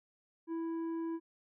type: tone with tanh clipping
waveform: sine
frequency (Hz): 329.6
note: E4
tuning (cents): 0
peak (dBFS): -36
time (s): 0.47-1.2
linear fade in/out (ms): 50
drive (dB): 7
effects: none